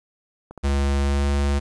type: clicks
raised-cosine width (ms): 1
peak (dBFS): -24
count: 3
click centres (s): 0.51 / 0.577 / 0.687
type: tone with pitch glide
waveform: square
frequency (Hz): 69.8 to 70.57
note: C#2 to C#2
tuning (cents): +13 to +32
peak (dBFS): -19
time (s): 0.63-1.6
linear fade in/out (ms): 20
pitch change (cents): +19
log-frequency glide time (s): 1.01-1.28
effects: resampled to 22050 Hz + 9-bit